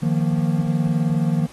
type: chord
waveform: triangle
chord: Eb suspended second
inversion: none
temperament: equal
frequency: 155.56 / 174.61 / 233.1 Hz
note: Eb3 / F3 / Bb3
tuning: 0 / 0 / 0 cents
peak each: -18 / -20 / -22 dBFS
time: 0.02-1.47 s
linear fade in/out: 10 ms
effects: pink hiss -46 dBFS RMS until 1.52 s + AAC 32 kbps